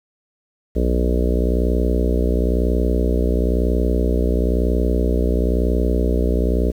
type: harmonic tone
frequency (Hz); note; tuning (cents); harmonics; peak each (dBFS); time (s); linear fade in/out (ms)
61; B1; -21; 1 / 3 / 4 / 5 / 6 / 7 / 8 / 9 / 10; -17 / -25 / -26 / -27 / -28 / -25 / -29 / -32 / -32; 0.75-6.72; 20
effects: 8-bit